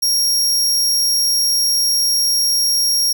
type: tone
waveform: sawtooth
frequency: 5588 Hz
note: F8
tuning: in tune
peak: -11 dBFS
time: 0.02-3.13 s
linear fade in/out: 10 ms
effects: none